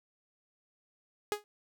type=tone with exponential decay; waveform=sawtooth; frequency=415.8 Hz; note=G#4; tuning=2 cents sharp; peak=-22 dBFS; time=1.32-1.44 s; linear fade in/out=0 ms; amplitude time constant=24 ms; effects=none